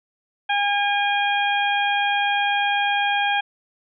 harmonic tone, 812 Hz, G#5, 39 cents flat, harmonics 1 / 2 / 3 / 4, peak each -21 / -24 / -26 / -27 dBFS, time 0.49-3.41 s, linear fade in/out 10 ms, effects none

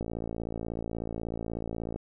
click train, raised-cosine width 2 ms, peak -21 dBFS, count 111, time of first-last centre 0.01-1.96 s, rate 56.4 Hz, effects none

